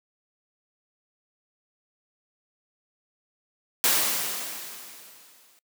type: noise with exponential decay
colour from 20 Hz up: white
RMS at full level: -20 dBFS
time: 3.84-5.59 s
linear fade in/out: 0 ms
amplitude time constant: 380 ms
effects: noise-tail reverb RT60 0.1 s tail -22 dB re dry + high-pass 200 Hz 12 dB/octave